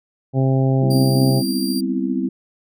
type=harmonic tone; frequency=132.9 Hz; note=C3; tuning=27 cents sharp; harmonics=1 / 2 / 3 / 4 / 5 / 6; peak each=-15 / -21 / -25 / -27 / -29 / -31 dBFS; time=0.33-1.43 s; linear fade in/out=50 ms
type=chord; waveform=sine; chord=C major seventh; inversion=second; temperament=equal; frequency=196 / 246.9 / 261.6 / 329.6 Hz; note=G3 / B3 / C4 / E4; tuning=0 / 0 / 0 / 0 cents; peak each=-24 / -26 / -22 / -25 dBFS; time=0.82-2.29 s; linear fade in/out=5 ms
type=tone; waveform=sawtooth; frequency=4739 Hz; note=D8; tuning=15 cents sharp; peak=-24 dBFS; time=0.9-1.81 s; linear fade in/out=10 ms
effects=none